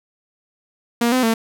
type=tone with pitch steps; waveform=sawtooth; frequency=236 / 255.8 / 225.9 Hz; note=A#3 / C4 / A3; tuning=+22 / -39 / +46 cents; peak=-11 dBFS; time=1.01-1.34 s; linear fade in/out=5 ms; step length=110 ms; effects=none